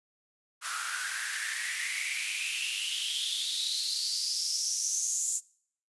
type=noise with high-pass filter sweep; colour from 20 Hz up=white; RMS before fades=-32 dBFS; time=0.61-5.41 s; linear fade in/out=50 ms; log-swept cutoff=1300 to 7300 Hz; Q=7.5; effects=noise-tail reverb RT60 0.6 s tail -24 dB re dry + resampled to 24000 Hz